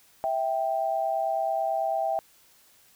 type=tone pair together; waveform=sine; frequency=654.9 / 784 Hz; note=E5 / G5; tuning=-11 / 0 cents; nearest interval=minor third; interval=311 cents; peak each=-27 dBFS; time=0.24-2.19 s; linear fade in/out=0 ms; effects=white hiss -59 dBFS RMS until 2.95 s